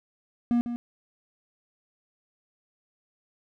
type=tone with echo; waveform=triangle; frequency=238.7 Hz; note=A#3; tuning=41 cents sharp; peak=-18 dBFS; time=0.51-0.61 s; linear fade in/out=0 ms; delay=150 ms; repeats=1; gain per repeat=-9 dB; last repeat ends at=0.76 s; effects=none